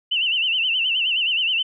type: tone with vibrato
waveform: sine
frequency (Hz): 2863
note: F7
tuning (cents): +42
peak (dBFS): -18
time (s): 0.11-1.63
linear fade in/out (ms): 10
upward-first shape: sine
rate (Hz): 9.5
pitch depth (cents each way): 130
effects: none